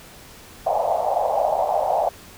white band-pass noise, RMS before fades -21 dBFS, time 0.66-2.09 s, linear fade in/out 5 ms, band 580 to 800 Hz, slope 48 dB/octave, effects pink hiss -44 dBFS RMS until 2.37 s

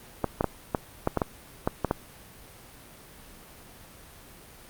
clicks, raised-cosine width 1 ms, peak -9 dBFS, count 10, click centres 0.243 / 0.409 / 0.443 / 0.748 / 1.074 / 1.173 / 1.218 / 1.675 / 1.847 / 1.911 s, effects pink hiss -49 dBFS RMS until 4.69 s + Opus 32 kbps

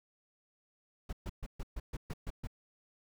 brown noise bursts, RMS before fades -38 dBFS, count 9, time 1.09-2.472 s, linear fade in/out 5 ms, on 38 ms, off 130 ms, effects none

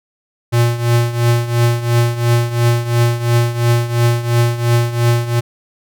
square tone with tremolo, 118.7 Hz, A#2, 32 cents sharp, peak -9 dBFS, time 0.52-5.41 s, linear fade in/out 20 ms, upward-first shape triangle, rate 2.9 Hz, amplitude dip 80%, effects none

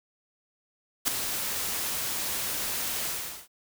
white noise with ADSR envelope, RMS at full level -22 dBFS, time 1.05-3.48 s, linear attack 29 ms, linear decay 4 ms, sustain -9 dB, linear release 410 ms, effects none

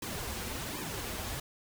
pink noise with flanger, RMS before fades -38 dBFS, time 0.02-1.4 s, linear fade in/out 5 ms, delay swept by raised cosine 1.4 to 7.3 ms, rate 1.3 Hz, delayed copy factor -0.8, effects none

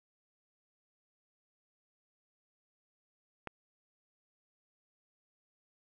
click, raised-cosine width 0.5 ms, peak -24 dBFS, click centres 3.473 s, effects none

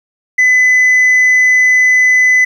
sine tone, 2009 Hz, B6, 29 cents sharp, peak -3 dBFS, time 0.38-2.45 s, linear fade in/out 10 ms, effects tanh soft clip ceiling -5 dBFS + 7-bit

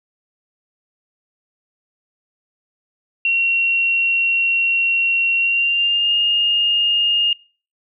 sine tone with pitch glide, 2737 to 2835 Hz, F7 to F7, -36 to +25 cents, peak -14 dBFS, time 3.25-7.33 s, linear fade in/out 2 ms, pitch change +61 cents, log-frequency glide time 5.38-6.14 s, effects noise-tail reverb RT60 0.4 s tail -24 dB re dry

